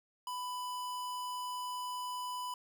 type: tone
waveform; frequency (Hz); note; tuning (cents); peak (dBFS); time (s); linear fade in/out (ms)
square; 995; B5; +13; -38; 0.27-2.54; 2
effects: none